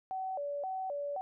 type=tone with vibrato; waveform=sine; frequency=659.3 Hz; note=E5; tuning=in tune; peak=-34 dBFS; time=0.11-1.21 s; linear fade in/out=0 ms; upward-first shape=square; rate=1.9 Hz; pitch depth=240 cents each way; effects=none